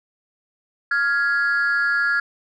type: tone pair together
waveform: sine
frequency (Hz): 1402.1 / 1670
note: F6 / G#6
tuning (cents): +6 / +9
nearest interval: minor third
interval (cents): 303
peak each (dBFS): -18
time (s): 0.91-2.2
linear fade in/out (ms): 5
effects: tanh soft clip ceiling -14 dBFS